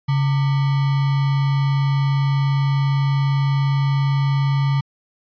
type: tone with sample-and-hold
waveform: sine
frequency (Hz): 138.7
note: C#3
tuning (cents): +1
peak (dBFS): -15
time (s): 0.08-4.81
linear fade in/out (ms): 10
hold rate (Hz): 1050
effects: resampled to 11025 Hz